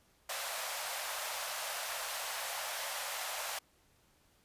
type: high-pass noise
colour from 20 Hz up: pink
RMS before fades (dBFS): -39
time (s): 0.29-3.59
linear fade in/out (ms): 5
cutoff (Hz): 570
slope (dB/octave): 48
effects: pink hiss -69 dBFS RMS until 4.44 s + resampled to 32000 Hz